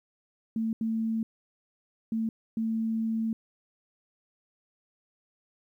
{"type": "tone bursts at uneven times", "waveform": "sine", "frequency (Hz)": 223.8, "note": "A3", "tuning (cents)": 30, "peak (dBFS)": -26, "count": 4, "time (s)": [[0.56, 0.73], [0.81, 1.23], [2.12, 2.29], [2.57, 3.33]], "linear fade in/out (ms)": 2, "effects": ["11-bit"]}